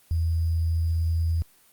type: tone with sample-and-hold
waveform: sine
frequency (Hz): 82.41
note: E2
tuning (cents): 0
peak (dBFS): -21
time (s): 0.11-1.42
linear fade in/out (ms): 0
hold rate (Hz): 4900
effects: white hiss -58 dBFS RMS until 1.72 s + Opus 24 kbps